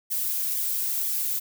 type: noise with flanger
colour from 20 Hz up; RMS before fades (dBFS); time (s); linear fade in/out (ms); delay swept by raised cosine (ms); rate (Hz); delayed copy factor
violet; -27; 0.1-1.4; 20; 0.72 to 5.82; 2.1; -0.8
effects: none